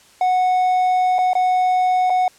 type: tone with dropouts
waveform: triangle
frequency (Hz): 736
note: F#5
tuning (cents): -9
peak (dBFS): -12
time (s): 0.21-2.28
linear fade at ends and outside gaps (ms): 2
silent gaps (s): 1.184-1.188 / 1.333-1.352 / 2.098-2.102
effects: white hiss -50 dBFS RMS until 2.38 s + low-pass 9000 Hz 12 dB/octave